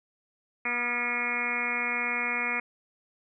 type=harmonic tone with a mistuned harmonic; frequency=241.7 Hz; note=B3; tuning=37 cents flat; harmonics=1 / 2 / 3 / 4 / 5 / 6 / 7 / 8 / 9 / 10; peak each=-40 / -41 / -41 / -40 / -38 / -39 / -39 / -36 / -30 / -33 dBFS; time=0.65-2.6 s; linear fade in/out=5 ms; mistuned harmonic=6; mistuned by=-43 cents; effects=none